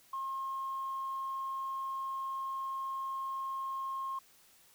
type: tone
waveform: sine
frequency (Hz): 1072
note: C6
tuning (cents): +42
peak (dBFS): -34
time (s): 0.13-4.19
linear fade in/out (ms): 5
effects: tanh soft clip ceiling -30 dBFS + white hiss -63 dBFS RMS until 4.74 s